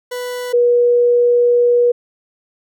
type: tone pair in turn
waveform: 40% pulse / sine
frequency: 494.1 / 482.8 Hz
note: B4 / B4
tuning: +1 / -39 cents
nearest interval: unison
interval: 40 cents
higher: first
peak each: -21 / -9 dBFS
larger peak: second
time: 0.11-0.53 / 0.53-1.92 s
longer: second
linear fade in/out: 10 ms
effects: none